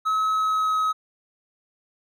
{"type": "tone with pitch glide", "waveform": "triangle", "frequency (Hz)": [1285, 1273.9], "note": ["E6", "D#6"], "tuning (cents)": [-45, 40], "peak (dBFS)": -18, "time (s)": [0.05, 0.93], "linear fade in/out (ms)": 20, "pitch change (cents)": -15, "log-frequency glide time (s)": [0.32, 0.77], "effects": []}